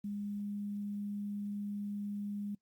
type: tone with quantisation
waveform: sine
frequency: 204.3 Hz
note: G#3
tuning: 28 cents flat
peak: -36 dBFS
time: 0.04-2.55 s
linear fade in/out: 5 ms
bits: 11
effects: noise-tail reverb RT60 0.1 s tail -25 dB re dry + Opus 48 kbps